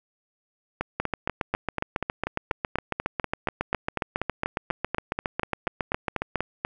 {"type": "two click trains", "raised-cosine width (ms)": 0.5, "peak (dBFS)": [-11, -10], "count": [25, 40], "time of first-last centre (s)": [[0.81, 6.649], [1, 6.357]], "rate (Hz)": [4.11, 7.28], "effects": []}